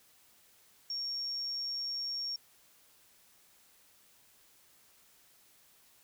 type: tone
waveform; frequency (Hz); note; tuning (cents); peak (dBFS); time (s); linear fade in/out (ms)
sine; 5530; F8; -18; -34; 0.9-2.36; 2
effects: white hiss -64 dBFS RMS until 6.03 s